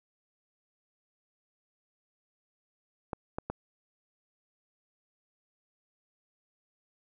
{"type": "clicks", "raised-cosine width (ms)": 1, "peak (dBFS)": -19, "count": 3, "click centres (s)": [3.132, 3.385, 3.5], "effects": []}